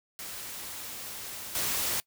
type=noise with level steps; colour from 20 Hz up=white; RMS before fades=-40 / -30 dBFS; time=0.19-2 s; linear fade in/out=0 ms; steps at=1.55 s; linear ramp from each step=2 ms; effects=noise-tail reverb RT60 0.1 s tail -23 dB re dry